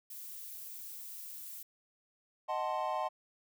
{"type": "noise", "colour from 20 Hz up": "violet", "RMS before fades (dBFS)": -46, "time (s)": [0.1, 1.63], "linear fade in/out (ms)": 5}
{"type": "chord", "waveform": "triangle", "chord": "D# diminished seventh", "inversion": "none", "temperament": "equal with one note detuned", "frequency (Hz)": [622.3, 744.7, 880, 1046.5], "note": ["D#5", "F#5", "A5", "C6"], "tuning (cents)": [0, 11, 0, 0], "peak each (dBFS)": -36, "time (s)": [2.48, 3.09], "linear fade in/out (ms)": 20}
{"effects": []}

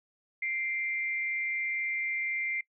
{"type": "tone pair together", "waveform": "sine", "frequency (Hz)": [2093, 2349], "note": ["C7", "D7"], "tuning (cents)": [0, 0], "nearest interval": "major second", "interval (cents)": 200, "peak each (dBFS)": [-30, -39], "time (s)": [0.42, 2.61], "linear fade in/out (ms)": 5, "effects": ["noise-tail reverb RT60 0.1 s tail -22 dB re dry"]}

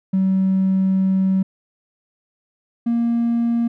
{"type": "tone pair in turn", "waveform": "triangle", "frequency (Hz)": [190.3, 234.1], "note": ["F#3", "A#3"], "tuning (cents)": [49, 8], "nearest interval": "major third", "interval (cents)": 359, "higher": "second", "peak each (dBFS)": [-11, -13], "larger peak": "first", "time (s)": [[0.13, 1.43], [2.86, 3.68]], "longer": "first", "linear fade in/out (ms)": 10, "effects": ["tanh soft clip ceiling -11 dBFS"]}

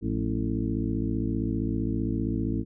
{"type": "harmonic tone with a mistuned harmonic", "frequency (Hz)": 55.3, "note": "A1", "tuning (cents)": 9, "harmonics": [1, 2, 3, 4, 5, 6, 8], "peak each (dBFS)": [-33, -31, -36, -32, -31, -33, -42], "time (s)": [0.01, 2.65], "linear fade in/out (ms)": 50, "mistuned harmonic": 3, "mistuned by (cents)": 120, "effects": []}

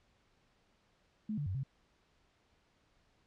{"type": "tone with pitch steps", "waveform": "sine", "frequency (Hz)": [214.3, 145.6, 94, 134.7], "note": ["A3", "D3", "F#2", "C#3"], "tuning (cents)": [-45, -15, 28, -49], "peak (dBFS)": -34, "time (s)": [1.29, 1.634], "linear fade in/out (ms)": 5, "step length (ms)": 86, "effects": ["pink hiss -72 dBFS RMS until 3.26 s", "low-pass 5000 Hz 12 dB/octave"]}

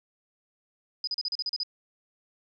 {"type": "tone bursts", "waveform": "sine", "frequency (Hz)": 4978, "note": "D#8", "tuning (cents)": 0, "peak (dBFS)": -27, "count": 9, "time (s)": [1.04, 1.633], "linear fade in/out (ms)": 2, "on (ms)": 33, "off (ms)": 37, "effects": []}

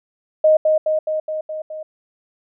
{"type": "tone with echo", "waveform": "sine", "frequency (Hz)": 622.3, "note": "D#5", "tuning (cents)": 0, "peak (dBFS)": -9, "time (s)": [0.44, 0.57], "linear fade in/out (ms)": 5, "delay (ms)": 210, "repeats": 6, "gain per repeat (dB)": -3, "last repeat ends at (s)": 1.83, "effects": []}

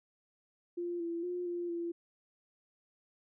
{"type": "tone with pitch steps", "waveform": "sine", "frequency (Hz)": [348.1, 337.7, 355.9, 348.3, 340.9], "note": ["F4", "E4", "F4", "F4", "F4"], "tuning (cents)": [-6, 42, 33, -5, -42], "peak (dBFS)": -34, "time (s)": [0.77, 1.92], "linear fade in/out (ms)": 10, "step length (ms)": 230, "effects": []}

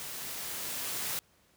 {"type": "noise with level ramp", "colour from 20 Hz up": "white", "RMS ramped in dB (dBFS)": [-41, -34], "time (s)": [0, 1.19], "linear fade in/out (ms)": 0, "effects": ["pink hiss -66 dBFS RMS until 1.56 s", "high-pass 60 Hz 12 dB/octave"]}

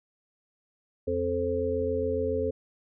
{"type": "harmonic tone", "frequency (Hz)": 87.31, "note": "F2", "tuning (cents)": 0, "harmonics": [1, 3, 5, 6], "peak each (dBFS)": [-34, -34, -28, -31], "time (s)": [1.07, 2.51], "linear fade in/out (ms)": 10}
{"type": "clicks", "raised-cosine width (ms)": 3, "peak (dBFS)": -34, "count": 2, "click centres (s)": [1.82, 2.03]}
{"effects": []}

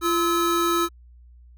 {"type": "tone pair together", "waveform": "square", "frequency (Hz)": [342.7, 1294.6], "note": ["F4", "E6"], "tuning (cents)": [-33, -32], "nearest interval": "octave + major seventh", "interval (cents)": 2301, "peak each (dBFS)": -23, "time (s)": [0.01, 0.89], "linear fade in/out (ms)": 50, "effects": ["added 60 Hz sine -46 dBFS peak until 1.57 s"]}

